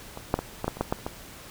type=clicks; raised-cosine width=1 ms; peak=-22 / -7 / -15 / -14 / -11 / -24 / -10 / -10 / -30 / -16 dBFS; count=10; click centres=0.174 / 0.341 / 0.39 / 0.644 / 0.68 / 0.77 / 0.81 / 0.925 / 0.988 / 1.065 s; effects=pink hiss -45 dBFS RMS until 1.5 s